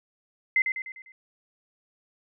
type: tone with echo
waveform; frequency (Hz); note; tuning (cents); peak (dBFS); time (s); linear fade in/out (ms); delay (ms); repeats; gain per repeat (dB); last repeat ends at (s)
sine; 2066; C7; -22; -18; 0.56-0.62; 2; 100; 5; -6; 1.12
effects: none